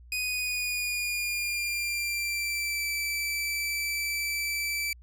sawtooth tone with pitch glide, 2489 to 2322 Hz, D#7 to D7, 0 to -20 cents, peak -25 dBFS, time 0.12-4.93 s, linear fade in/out 2 ms, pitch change -120 cents, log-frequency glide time 0.22-2.86 s, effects added 60 Hz sine -48 dBFS peak until 5.02 s

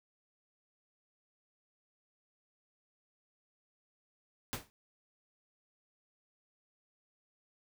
pink noise with exponential decay, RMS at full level -34 dBFS, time 4.53-4.7 s, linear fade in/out 0 ms, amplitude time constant 35 ms, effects none

